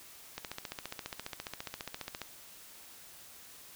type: click train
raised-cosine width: 0.2 ms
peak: -21 dBFS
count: 28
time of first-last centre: 0.38-2.217 s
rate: 14.7 Hz
effects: white hiss -53 dBFS RMS until 3.75 s